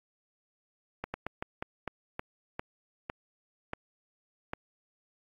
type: slowing click train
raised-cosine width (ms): 0.5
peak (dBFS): -19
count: 11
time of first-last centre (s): 1.04-4.534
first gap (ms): 100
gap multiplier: 1.26
effects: AAC 32 kbps